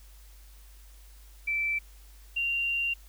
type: tone pair in turn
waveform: sine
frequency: 2329 / 2771 Hz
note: D7 / F7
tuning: -15 / -14 cents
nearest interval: minor third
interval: 301 cents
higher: second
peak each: -26 dBFS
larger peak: neither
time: 1.47-1.79 / 2.36-2.94 s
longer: second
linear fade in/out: 10 ms
effects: added 50 Hz sine -49 dBFS peak until 3.08 s + white hiss -59 dBFS RMS until 3.08 s